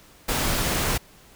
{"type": "noise", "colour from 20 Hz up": "pink", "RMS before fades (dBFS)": -24, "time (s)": [0.28, 0.98], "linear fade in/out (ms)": 10, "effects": ["pink hiss -52 dBFS RMS until 1.35 s"]}